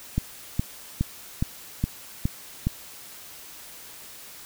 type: click train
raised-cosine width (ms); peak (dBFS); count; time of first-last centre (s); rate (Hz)
5; -10; 7; 0.18-2.67; 2.41
effects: white hiss -44 dBFS RMS until 4.45 s